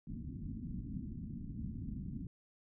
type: low-pass noise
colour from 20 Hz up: white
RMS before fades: -43 dBFS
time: 0.07-2.27 s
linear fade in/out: 2 ms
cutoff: 260 Hz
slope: 48 dB/octave
effects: none